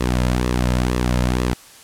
sawtooth tone with flanger, 61.74 Hz, B1, in tune, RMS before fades -19 dBFS, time 0-1.54 s, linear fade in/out 10 ms, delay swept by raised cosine 1.3 to 2.7 ms, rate 2.1 Hz, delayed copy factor -0.55, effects white hiss -44 dBFS RMS until 1.83 s + low-pass 11000 Hz 12 dB/octave

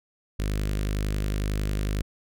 sawtooth tone with notch filter, 51 Hz, G#1, 31 cents flat, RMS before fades -27 dBFS, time 0.39-2.02 s, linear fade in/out 5 ms, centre 860 Hz, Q 0.99, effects none

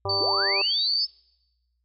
harmonic tone, 196.8 Hz, G3, 7 cents sharp, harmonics 2 / 3 / 4 / 5 / 6, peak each -31 / -33 / -34 / -35 / -36 dBFS, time 0.05-0.62 s, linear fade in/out 5 ms
sine tone with exponential decay, 100.1 Hz, G2, 37 cents sharp, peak -31 dBFS, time 0.05-0.74 s, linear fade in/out 0 ms, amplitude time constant 150 ms
sine tone, 4556 Hz, C#8, 47 cents sharp, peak -23 dBFS, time 0.09-1.05 s, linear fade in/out 5 ms
sine linear sweep, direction up, 248.2 to 5274 Hz, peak -26 dBFS, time 0.2-1.07 s, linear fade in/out 20 ms
effects noise-tail reverb RT60 1.0 s tail -26 dB re dry + added 60 Hz sine -70 dBFS peak until 1.84 s

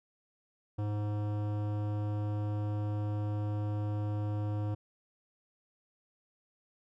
sine tone with hard clipping, 104.4 Hz, G#2, 10 cents sharp, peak -33 dBFS, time 0.78-4.75 s, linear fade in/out 10 ms, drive 16 dB, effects none

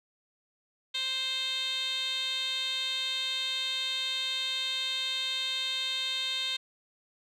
10% pulse tone with band-pass filter, 524 Hz, C5, 2 cents sharp, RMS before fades -32 dBFS, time 0.94-6.57 s, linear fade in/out 10 ms, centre 3800 Hz, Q 5.9, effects none

